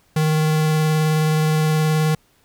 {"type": "tone with vibrato", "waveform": "square", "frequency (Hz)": 155.56, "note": "D#3", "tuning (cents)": 0, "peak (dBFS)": -16, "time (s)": [0.16, 2.15], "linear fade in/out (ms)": 5, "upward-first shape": "sine", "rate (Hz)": 19, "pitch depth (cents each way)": 12, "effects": ["pink hiss -59 dBFS RMS until 2.44 s"]}